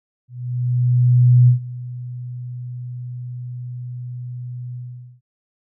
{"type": "tone with ADSR envelope", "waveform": "sine", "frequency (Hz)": 123.47, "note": "B2", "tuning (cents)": 0, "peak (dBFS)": -7, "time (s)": [0.28, 5.21], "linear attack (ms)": 1200, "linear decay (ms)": 110, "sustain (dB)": -20, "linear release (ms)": 460, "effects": []}